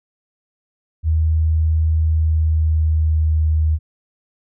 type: tone with pitch glide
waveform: sine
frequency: 79.4 to 78.17 Hz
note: D#2 to D#2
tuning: +36 to +9 cents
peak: -13 dBFS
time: 1.03-3.79 s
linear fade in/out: 50 ms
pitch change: -27 cents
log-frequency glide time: 1.99-3.5 s
effects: none